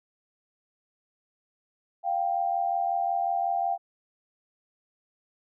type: tone pair together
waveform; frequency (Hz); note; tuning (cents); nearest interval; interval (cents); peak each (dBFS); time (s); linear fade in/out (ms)
sine; 698.5 / 784; F5 / G5; 0 / 0; major second; 200; -27; 2.03-3.78; 50
effects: none